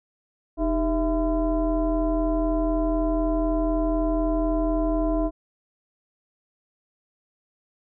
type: tone with frequency modulation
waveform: sine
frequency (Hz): 310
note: D#4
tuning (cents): -6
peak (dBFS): -20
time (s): 0.57-5.31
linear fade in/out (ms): 50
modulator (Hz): 352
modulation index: 1.2
effects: none